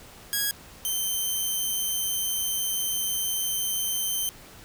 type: tone pair in turn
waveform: 5% pulse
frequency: 1649 / 3103 Hz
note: G#6 / G7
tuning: -13 / -18 cents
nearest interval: major seventh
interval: 1095 cents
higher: second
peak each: -13 / -17 dBFS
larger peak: first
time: 0.33-0.51 / 0.85-4.29 s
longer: second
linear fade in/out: 0 ms
effects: pink hiss -48 dBFS RMS until 4.64 s